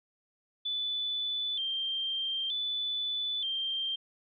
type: tone with vibrato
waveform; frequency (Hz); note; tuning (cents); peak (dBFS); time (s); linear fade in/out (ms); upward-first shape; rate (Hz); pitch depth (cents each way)
sine; 3322; G#7; 0; -30; 0.65-3.96; 10; square; 0.54; 83
effects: none